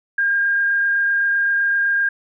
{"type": "tone with frequency modulation", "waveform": "sine", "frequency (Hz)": 1610, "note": "G6", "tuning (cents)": 46, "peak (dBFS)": -15, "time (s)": [0.18, 2.09], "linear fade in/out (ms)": 5, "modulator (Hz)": 27.8, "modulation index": 0.48, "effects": []}